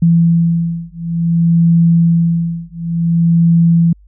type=beating tone pair; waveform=sine; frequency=167.6 / 168.16 Hz; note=E3 / E3; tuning=+29 / +35 cents; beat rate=0.56 Hz; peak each=-12 dBFS; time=0.02-3.93 s; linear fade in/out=5 ms; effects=added 50 Hz sine -41 dBFS peak until 4.07 s